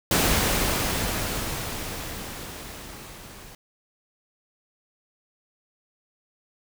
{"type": "noise with level ramp", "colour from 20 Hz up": "pink", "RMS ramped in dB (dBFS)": [-20, -45], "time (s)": [0.11, 3.55], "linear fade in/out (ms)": 2, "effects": []}